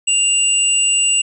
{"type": "tone pair together", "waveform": "sine", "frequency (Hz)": [2794, 7903], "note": ["F7", "B8"], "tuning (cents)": [0, 0], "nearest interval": "octave + tritone", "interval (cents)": 1800, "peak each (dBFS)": [-15, -15], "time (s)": [0.07, 1.22], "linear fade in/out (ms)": 10, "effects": []}